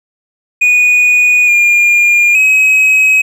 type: tone with pitch steps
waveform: triangle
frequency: 2466 / 2412 / 2545 Hz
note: D#7 / D7 / D#7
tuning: -16 / +46 / +39 cents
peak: -4 dBFS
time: 0.61-3.22 s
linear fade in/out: 10 ms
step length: 870 ms
effects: none